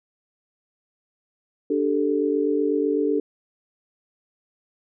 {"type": "chord", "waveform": "sine", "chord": "D suspended fourth", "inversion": "none", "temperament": "equal", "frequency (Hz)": [293.7, 392, 440], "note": ["D4", "G4", "A4"], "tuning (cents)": [0, 0, 0], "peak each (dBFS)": [-23, -25, -23], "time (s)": [1.7, 3.2], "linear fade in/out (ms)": 5, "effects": []}